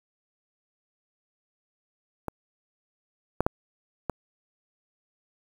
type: clicks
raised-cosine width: 1 ms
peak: -16 / -8 / -7 / -13 dBFS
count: 4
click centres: 2.283 / 3.406 / 3.465 / 4.097 s
effects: 7-bit